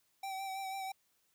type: tone with vibrato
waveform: square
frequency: 772 Hz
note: G5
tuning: 27 cents flat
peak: -39 dBFS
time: 0.23-0.92 s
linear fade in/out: 5 ms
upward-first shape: sine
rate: 6.1 Hz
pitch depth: 27 cents each way
effects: white hiss -75 dBFS RMS until 1.34 s